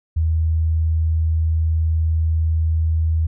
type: tone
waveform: sine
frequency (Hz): 80.3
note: E2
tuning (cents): -45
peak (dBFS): -15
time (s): 0.16-3.27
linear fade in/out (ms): 10
effects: none